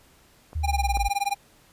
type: clicks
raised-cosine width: 1 ms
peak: -29 / -22 dBFS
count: 2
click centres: 0.531 / 0.971 s
type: linear sweep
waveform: sine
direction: down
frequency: 79.4 to 51.6 Hz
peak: -24 dBFS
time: 0.55-1.09 s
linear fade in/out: 10 ms
type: tone with tremolo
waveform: square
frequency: 804 Hz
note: G5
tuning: 44 cents sharp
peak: -21 dBFS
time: 0.63-1.35 s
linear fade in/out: 20 ms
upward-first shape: sine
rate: 19 Hz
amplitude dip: 100%
effects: pink hiss -57 dBFS RMS until 1.72 s + resampled to 32000 Hz